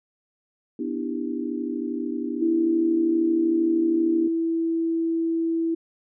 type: chord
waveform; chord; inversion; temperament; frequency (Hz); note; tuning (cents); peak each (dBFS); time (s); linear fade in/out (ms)
sine; E minor seventh; second; just; 247.2 / 296.7 / 329.6 / 395.6; B3 / D4 / E4 / G4; +2 / +18 / 0 / +16; -30 / -30 / -31 / -35; 0.79-4.28; 5
type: tone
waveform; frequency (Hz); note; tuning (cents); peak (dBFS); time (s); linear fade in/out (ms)
sine; 329.6; E4; 0; -21; 2.41-5.75; 10
effects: none